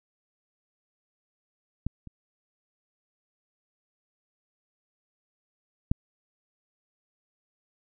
clicks, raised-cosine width 5 ms, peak -16 / -30 / -10 dBFS, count 3, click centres 1.866 / 2.073 / 5.915 s, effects none

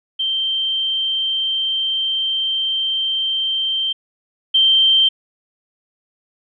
sine tone pair in turn, 3136 / 3136 Hz, G7 / G7, 0 / 0 cents, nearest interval unison, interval 0 cents, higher neither, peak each -17 / -10 dBFS, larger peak second, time 0.19-3.93 / 4.54-5.09 s, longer first, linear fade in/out 10 ms, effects none

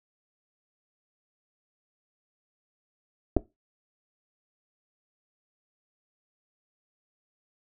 clicks, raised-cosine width 2 ms, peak -9 dBFS, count 2, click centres 3.366 / 3.369 s, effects noise-tail reverb RT60 0.2 s tail -18 dB re dry

